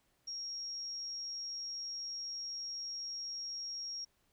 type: tone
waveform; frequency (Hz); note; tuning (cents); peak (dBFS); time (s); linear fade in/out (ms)
sine; 5588; F8; 0; -39; 0.27-4.05; 10
effects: pink hiss -75 dBFS RMS until 4.32 s